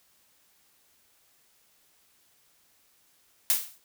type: noise with exponential decay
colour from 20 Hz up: blue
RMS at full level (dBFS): -20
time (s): 3.5-3.78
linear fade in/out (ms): 0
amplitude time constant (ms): 59
effects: white hiss -65 dBFS RMS until 3.84 s